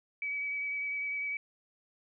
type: tone with vibrato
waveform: sine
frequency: 2280 Hz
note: C#7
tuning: 48 cents sharp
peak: -32 dBFS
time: 0.22-1.37 s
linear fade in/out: 2 ms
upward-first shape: square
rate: 10 Hz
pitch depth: 11 cents each way
effects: none